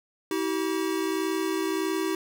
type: tone pair together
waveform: square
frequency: 321 / 382.6 Hz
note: E4 / G4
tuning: -46 / -42 cents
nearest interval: minor third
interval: 304 cents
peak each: -29 / -29 dBFS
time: 0.31-2.15 s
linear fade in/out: 2 ms
effects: none